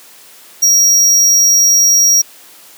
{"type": "tone", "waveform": "square", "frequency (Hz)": 5670, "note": "F8", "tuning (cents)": 25, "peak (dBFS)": -7, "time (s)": [0.62, 2.22], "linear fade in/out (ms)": 10, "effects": ["white hiss -40 dBFS RMS until 2.77 s", "high-pass 200 Hz 12 dB/octave"]}